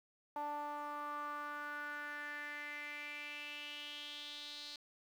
sawtooth tone with band-pass filter sweep, 293.7 Hz, D4, in tune, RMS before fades -45 dBFS, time 0.36-4.76 s, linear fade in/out 2 ms, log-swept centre 870 to 4200 Hz, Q 5.1, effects 11-bit

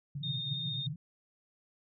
white band-pass noise, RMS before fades -39 dBFS, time 0.15-0.96 s, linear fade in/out 5 ms, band 120 to 160 Hz, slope 96 dB/octave
sine tone with vibrato, 3671 Hz, A#7, 27 cents flat, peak -35 dBFS, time 0.23-0.87 s, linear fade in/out 5 ms, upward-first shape sine, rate 15 Hz, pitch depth 13 cents each way
effects none

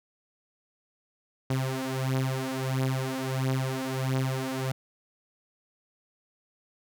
sawtooth beating tone pair, 130.9 / 132.4 Hz, C3 / C3, +1 / +21 cents, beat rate 1.5 Hz, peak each -26 dBFS, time 1.5-4.72 s, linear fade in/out 5 ms, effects none

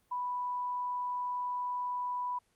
sine tone, 987.8 Hz, B5, in tune, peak -32 dBFS, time 0.11-2.39 s, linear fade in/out 10 ms, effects pink hiss -72 dBFS RMS until 2.55 s + Opus 24 kbps

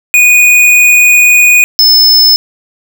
square tone pair in turn, 2469 / 5232 Hz, D#7 / E8, -14 / -14 cents, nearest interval octave + minor second, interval 1300 cents, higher second, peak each -3 dBFS, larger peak neither, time 0.14-1.64 / 1.79-2.36 s, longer first, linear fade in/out 0 ms, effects none

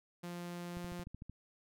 sawtooth tone with pitch glide, 174.61 to 175.62 Hz, F3 to F3, 0 to +10 cents, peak -38 dBFS, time 0.23-1.04 s, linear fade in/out 10 ms, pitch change +10 cents, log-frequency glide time 0.72-0.85 s
click train, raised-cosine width 5 ms, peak -35 dBFS, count 8, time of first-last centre 0.77-1.296 s, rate 13.3 Hz
effects none

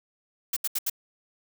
blue noise bursts, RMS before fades -27 dBFS, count 4, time 0.53-0.898 s, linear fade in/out 5 ms, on 35 ms, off 76 ms, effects none

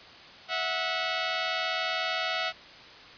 10% pulse tone pair together, 653 / 733 Hz, E5 / F#5, -17 / -16 cents, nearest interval major second, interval 201 cents, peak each -22 dBFS, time 0.48-2.53 s, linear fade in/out 50 ms, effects white hiss -48 dBFS RMS until 3.17 s + resampled to 11025 Hz

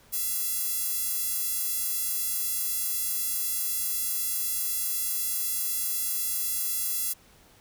sawtooth tone with high-pass filter, 676 Hz, E5, 43 cents sharp, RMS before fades -29 dBFS, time 0.12-7.14 s, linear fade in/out 20 ms, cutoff 11000 Hz, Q 0.71, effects pink hiss -57 dBFS RMS until 7.6 s

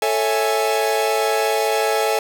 45% pulse chord, A major seventh, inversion none, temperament equal, 440 / 554.4 / 659.3 / 830.6 Hz, A4 / C#5 / E5 / G#5, 0 / 0 / 0 / 0 cents, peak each -21 / -25 / -24 / -22 dBFS, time 0.02-2.19 s, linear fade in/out 2 ms, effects none

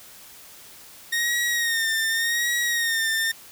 sawtooth tone with vibrato, 1852 Hz, A#6, 12 cents flat, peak -18 dBFS, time 1.12-3.32 s, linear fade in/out 10 ms, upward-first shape sine, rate 0.87 Hz, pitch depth 56 cents each way, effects white hiss -46 dBFS RMS until 3.51 s

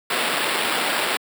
blue noise with sample-and-hold, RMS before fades -22 dBFS, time 0.1-1.17 s, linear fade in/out 5 ms, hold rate 6300 Hz, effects high-pass 300 Hz 12 dB/octave

